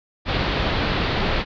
pink low-pass noise, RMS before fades -22 dBFS, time 0.25-1.45 s, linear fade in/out 50 ms, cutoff 4400 Hz, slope 48 dB/octave, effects none

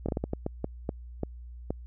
slowing click train, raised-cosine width 2 ms, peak -16 dBFS, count 11, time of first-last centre 0.06-1.705 s, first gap 26 ms, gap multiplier 1.38, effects added 60 Hz sine -41 dBFS peak until 1.86 s

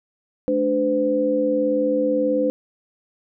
sine tone cluster, 215.4 / 293.8 / 509 Hz, A3 / D4 / C5, -37 / +1 / -48 cents, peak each -28 / -22 / -19 dBFS, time 0.48-2.5 s, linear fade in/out 0 ms, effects none

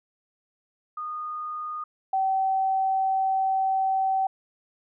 sine tone pair in turn, 1229 / 767.3 Hz, D#6 / G5, -22 / -37 cents, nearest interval minor sixth, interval 815 cents, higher first, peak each -30 / -21 dBFS, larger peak second, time 0.97-1.84 / 2.13-4.27 s, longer second, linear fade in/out 5 ms, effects none

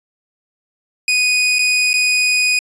sawtooth tone with dropouts, 2484 Hz, D#7, 3 cents flat, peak -9 dBFS, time 1.08-2.59 s, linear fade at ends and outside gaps 2 ms, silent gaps 1.586-1.591 / 1.932-1.939 s, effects resampled to 22050 Hz

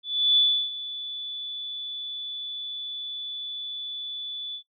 sine tone with ADSR envelope, 3467 Hz, A7, 26 cents flat, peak -15 dBFS, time 0.03-4.63 s, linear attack 340 ms, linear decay 330 ms, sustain -16 dB, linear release 85 ms, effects noise-tail reverb RT60 0.1 s tail -17 dB re dry

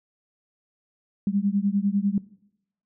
sine beating tone pair, 196 / 206 Hz, G3 / G#3, 0 / -14 cents, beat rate 10 Hz, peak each -24 dBFS, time 1.27-2.18 s, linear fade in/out 2 ms, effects noise-tail reverb RT60 0.8 s tail -20 dB re dry

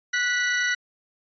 40% pulse tone pair together, 1474.3 / 1956 Hz, F#6 / B6, -7 / -17 cents, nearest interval perfect fourth, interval 490 cents, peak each -24 / -23 dBFS, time 0.13-0.75 s, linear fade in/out 10 ms, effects resampled to 16000 Hz

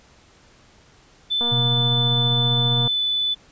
sine tone with pitch glide, 3520 to 3490 Hz, A7 to A7, 0 to -15 cents, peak -19 dBFS, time 1.3-3.35 s, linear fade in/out 20 ms, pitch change -15 cents, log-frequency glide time 2.85-3.01 s
click train, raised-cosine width 1 ms, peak -18 dBFS, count 350, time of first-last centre 1.41-2.876 s, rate 238 Hz
sine tone with tremolo, 126 Hz, B2, 35 cents sharp, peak -19 dBFS, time 1.51-2.88 s, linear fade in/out 20 ms, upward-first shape sine, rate 15 Hz, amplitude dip 25%
effects pink hiss -53 dBFS RMS until 3.51 s + resampled to 16000 Hz

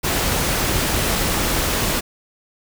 pink noise, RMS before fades -20 dBFS, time 0.03-2.01 s, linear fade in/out 20 ms, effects none

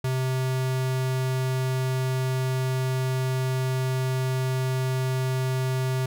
square tone, 130 Hz, C3, 11 cents flat, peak -24 dBFS, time 0.04-6.06 s, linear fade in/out 5 ms, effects none

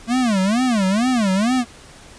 square tone with vibrato, 220 Hz, A3, in tune, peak -16 dBFS, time 0.07-1.65 s, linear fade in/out 50 ms, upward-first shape sine, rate 2.2 Hz, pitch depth 280 cents each way, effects pink hiss -43 dBFS RMS until 2.18 s + resampled to 22050 Hz

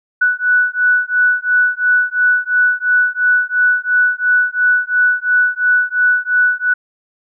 sine beating tone pair, 1480 / 1482.9 Hz, F#6 / F#6, 0 / +3 cents, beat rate 2.9 Hz, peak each -14 dBFS, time 0.21-6.74 s, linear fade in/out 10 ms, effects none

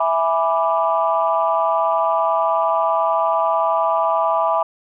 sine chord, E dominant seventh, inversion none, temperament equal, 659.3 / 830.6 / 987.8 / 1174.7 Hz, E5 / G#5 / B5 / D6, 0 / 0 / 0 / 0 cents, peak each -19 / -22 / -20 / -21 dBFS, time 0-4.63 s, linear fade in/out 5 ms, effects tanh soft clip ceiling -5 dBFS

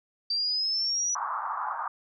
sine exponential sweep, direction up, 4654 to 5920 Hz, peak -25 dBFS, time 0.3-1.15 s, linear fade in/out 5 ms
pink band-pass noise, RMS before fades -32 dBFS, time 1.15-1.88 s, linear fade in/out 5 ms, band 850 to 1300 Hz, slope 48 dB/octave
effects none

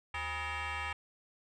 sine tone with frequency modulation, 523.3 Hz, C5, in tune, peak -32 dBFS, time 0.14-0.93 s, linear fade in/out 5 ms, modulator 446 Hz, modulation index 5.3, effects tanh soft clip ceiling -34 dBFS

